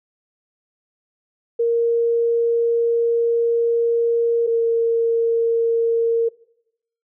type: tone pair in turn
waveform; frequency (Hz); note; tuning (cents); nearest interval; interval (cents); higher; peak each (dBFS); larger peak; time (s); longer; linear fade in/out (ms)
sine; 466.2 / 460.8; A#4 / A#4; 0 / -20; unison; 20; first; -15; neither; 1.59-4.47 / 4.47-6.29; first; 10
effects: noise-tail reverb RT60 0.8 s tail -21 dB re dry